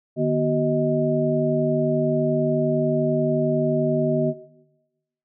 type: tone cluster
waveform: sine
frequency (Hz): 151.7 / 243 / 378 / 627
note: D#3 / B3 / F#4 / D#5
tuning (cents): -44 / -28 / +37 / +13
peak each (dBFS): -24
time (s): 0.16-4.34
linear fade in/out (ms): 50
effects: noise-tail reverb RT60 1.0 s tail -18 dB re dry